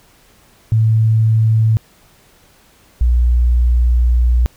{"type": "tone pair in turn", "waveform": "sine", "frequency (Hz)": [110.9, 60.22], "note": ["A2", "B1"], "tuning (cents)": [14, -43], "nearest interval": "major seventh", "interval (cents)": 1057, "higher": "first", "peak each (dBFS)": -9, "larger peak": "neither", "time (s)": [[0.72, 1.77], [3.01, 4.46]], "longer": "second", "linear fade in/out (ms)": 0, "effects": ["pink hiss -50 dBFS RMS until 4.56 s"]}